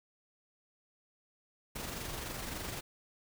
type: noise with amplitude modulation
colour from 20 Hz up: pink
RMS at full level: -39 dBFS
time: 1.75-2.81 s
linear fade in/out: 10 ms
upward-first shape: sine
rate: 23.6 Hz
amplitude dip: 40%
effects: none